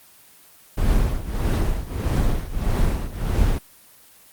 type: noise with tremolo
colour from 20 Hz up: brown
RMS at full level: -17 dBFS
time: 0.77-3.59 s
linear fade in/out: 10 ms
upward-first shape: triangle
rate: 1.6 Hz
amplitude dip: 85%
effects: white hiss -50 dBFS RMS until 4.32 s + Opus 24 kbps